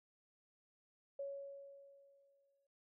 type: tone with exponential decay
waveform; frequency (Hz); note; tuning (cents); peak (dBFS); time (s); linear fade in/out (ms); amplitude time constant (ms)
sine; 557; C#5; +8; -40; 1.19-2.67; 5; 320
effects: none